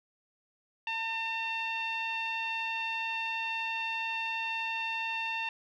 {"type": "tone with low-pass filter", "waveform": "sawtooth", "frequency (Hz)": 903, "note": "A5", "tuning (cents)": 45, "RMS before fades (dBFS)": -34, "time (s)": [0.87, 5.49], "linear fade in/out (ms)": 2, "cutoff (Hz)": 3000, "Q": 9.5, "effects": []}